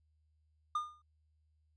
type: tone with exponential decay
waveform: triangle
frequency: 1214 Hz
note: D#6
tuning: 43 cents flat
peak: -27 dBFS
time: 0.75-1.02 s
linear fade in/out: 5 ms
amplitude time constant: 58 ms
effects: added 77 Hz sine -70 dBFS peak until 1.76 s + resampled to 22050 Hz